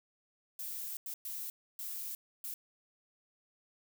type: noise bursts at uneven times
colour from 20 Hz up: violet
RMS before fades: -41 dBFS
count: 5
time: 0.59-0.97 / 1.06-1.14 / 1.25-1.5 / 1.79-2.15 / 2.44-2.54 s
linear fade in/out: 2 ms
effects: none